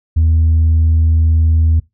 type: tone with tanh clipping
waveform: sine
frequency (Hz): 80.4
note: E2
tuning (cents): -43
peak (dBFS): -9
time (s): 0.16-1.8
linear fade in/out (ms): 10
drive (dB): 1
effects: noise-tail reverb RT60 0.2 s tail -21 dB re dry